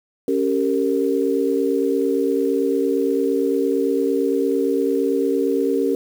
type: chord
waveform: sine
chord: G diminished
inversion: second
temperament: equal with one note detuned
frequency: 277.2 / 392 / 460.8 Hz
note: Db4 / G4 / Bb4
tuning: 0 / 0 / -20 cents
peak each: -21 dBFS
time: 0.28-5.95 s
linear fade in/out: 2 ms
effects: 7-bit